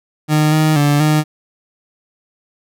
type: tone with pitch steps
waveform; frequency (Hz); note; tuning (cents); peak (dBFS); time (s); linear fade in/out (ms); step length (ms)
30% pulse; 152.7 / 155.5 / 145.2 / 152.9; D#3 / D#3 / D3 / D#3; -32 / -1 / -19 / -30; -8; 0.28-1.24; 50; 240
effects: none